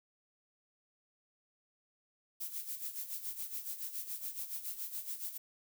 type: noise with tremolo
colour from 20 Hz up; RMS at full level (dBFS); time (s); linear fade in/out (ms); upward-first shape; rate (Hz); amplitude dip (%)
violet; -39; 2.4-5.38; 10; sine; 7.1; 70
effects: none